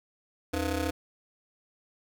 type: ring-modulated tone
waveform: 20% pulse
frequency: 196 Hz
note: G3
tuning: in tune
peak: -20 dBFS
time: 0.53-0.91 s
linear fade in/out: 10 ms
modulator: 115 Hz
effects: none